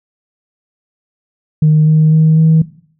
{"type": "tone with pitch steps", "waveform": "sine", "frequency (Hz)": [154.1, 155.98, 157.88, 159.81], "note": ["D#3", "D#3", "D#3", "D#3"], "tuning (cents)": [-16, 5, 26, 47], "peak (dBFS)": -4, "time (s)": [1.62, 2.62], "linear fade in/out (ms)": 5, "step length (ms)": 250, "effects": ["noise-tail reverb RT60 0.6 s tail -18 dB re dry", "tanh soft clip ceiling -2 dBFS"]}